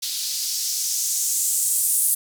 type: noise with band-pass filter sweep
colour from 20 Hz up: violet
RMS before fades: -23 dBFS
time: 0.02-2.15 s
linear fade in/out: 10 ms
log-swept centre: 4100 to 9900 Hz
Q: 2.2
effects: none